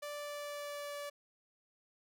sawtooth tone with pitch glide, 586 to 577.6 Hz, D5 to D5, -4 to -29 cents, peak -37 dBFS, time 0.02-1.1 s, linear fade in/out 10 ms, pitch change -25 cents, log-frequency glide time 0.14-0.95 s, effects none

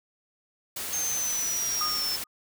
white noise, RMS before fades -34 dBFS, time 0.76-2.24 s, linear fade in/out 5 ms
sine linear sweep, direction down, 6390 to 5274 Hz, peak -27 dBFS, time 0.93-2.16 s, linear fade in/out 2 ms
sine tone with exponential decay, 1234 Hz, D#6, 15 cents flat, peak -26 dBFS, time 1.81-2.27 s, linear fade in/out 1 ms, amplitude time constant 100 ms
effects none

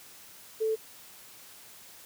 sine tone, 440 Hz, A4, in tune, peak -25 dBFS, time 0.6-0.76 s, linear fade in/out 20 ms, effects white hiss -51 dBFS RMS until 2.05 s + high-pass 60 Hz 12 dB/octave

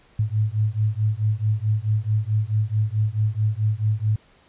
sine beating tone pair, 105.1 / 109.7 Hz, G#2 / A2, +21 / -5 cents, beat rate 4.6 Hz, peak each -22 dBFS, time 0.19-4.16 s, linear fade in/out 5 ms, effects pink hiss -56 dBFS RMS until 4.48 s + resampled to 8000 Hz

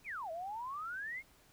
sine exponential two-way sweep, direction down then up, 2637 to 632 to 2204 Hz, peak -39 dBFS, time 0.04-1.23 s, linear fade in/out 50 ms, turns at 0.31 s, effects pink hiss -65 dBFS RMS until 1.52 s

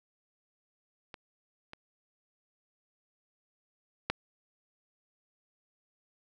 clicks, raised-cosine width 0.3 ms, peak -27 / -28 / -12 dBFS, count 3, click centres 1.142 / 1.734 / 4.1 s, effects none

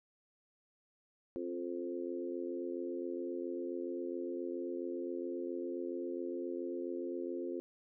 harmonic tone with a mistuned harmonic, 87.31 Hz, F2, in tune, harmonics 3 / 4 / 5 / 6, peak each -43 / -39 / -45 / -46 dBFS, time 1.36-7.6 s, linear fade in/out 0 ms, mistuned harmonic 3, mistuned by +19 cents, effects none

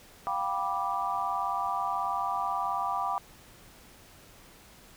sine chord, G dominant seventh, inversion third, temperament just, 705.6 / 784 / 980 / 1176 Hz, F5 / G5 / B5 / D6, +18 / 0 / -14 / +2 cents, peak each -36 / -33 / -33 / -32 dBFS, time 0.27-3.18 s, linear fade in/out 0 ms, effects pink hiss -54 dBFS RMS until 4.96 s

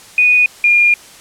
sine tone pair in turn, 2473 / 2415 Hz, D#7 / D7, -11 / +48 cents, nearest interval unison, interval 41 cents, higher first, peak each -7 dBFS, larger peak neither, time 0.18-0.46 / 0.64-0.94 s, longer second, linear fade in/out 2 ms, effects white hiss -39 dBFS RMS until 1.2 s + low-pass 10000 Hz 12 dB/octave

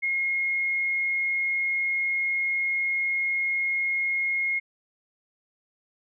sine tone, 2152 Hz, C7, 48 cents sharp, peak -23 dBFS, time 0.02-4.6 s, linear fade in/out 20 ms, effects none

